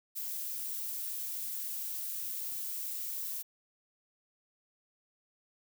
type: noise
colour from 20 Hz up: violet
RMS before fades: -38 dBFS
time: 0.15-3.43 s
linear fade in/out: 20 ms
effects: none